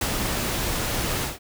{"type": "noise with ADSR envelope", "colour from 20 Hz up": "pink", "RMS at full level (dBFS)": -24, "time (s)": [0.01, 1.39], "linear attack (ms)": 4, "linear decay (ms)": 71, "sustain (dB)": -2, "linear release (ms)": 160, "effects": []}